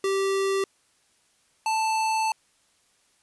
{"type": "tone pair in turn", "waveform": "square", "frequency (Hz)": [389.7, 881.4], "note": ["G4", "A5"], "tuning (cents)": [-10, 3], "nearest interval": "octave + major second", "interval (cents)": 1413, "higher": "second", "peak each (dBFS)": -23, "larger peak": "neither", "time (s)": [[0.04, 0.64], [1.66, 2.32]], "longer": "second", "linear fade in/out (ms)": 2, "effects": ["white hiss -65 dBFS RMS until 3.22 s", "resampled to 24000 Hz"]}